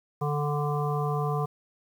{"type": "harmonic tone", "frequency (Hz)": 146.83, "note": "D3", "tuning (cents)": 0, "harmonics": [1, 3, 5, 7, 8], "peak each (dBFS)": [-27, -32, -34, -35, -36], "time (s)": [0.21, 1.46], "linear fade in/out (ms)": 10, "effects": ["9-bit"]}